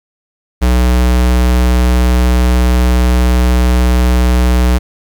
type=tone; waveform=square; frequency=61.6 Hz; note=B1; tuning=4 cents flat; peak=-8 dBFS; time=0.61-4.79 s; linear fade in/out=20 ms; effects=8-bit